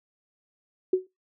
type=tone with exponential decay; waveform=sine; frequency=371.5 Hz; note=F#4; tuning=7 cents sharp; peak=-15 dBFS; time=0.93-1.07 s; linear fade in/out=5 ms; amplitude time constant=29 ms; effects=noise-tail reverb RT60 0.2 s tail -23 dB re dry